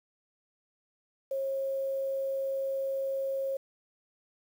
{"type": "tone with quantisation", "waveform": "sine", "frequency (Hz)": 541, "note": "C#5", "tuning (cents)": -42, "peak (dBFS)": -29, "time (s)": [1.31, 3.57], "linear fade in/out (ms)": 5, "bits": 9, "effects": []}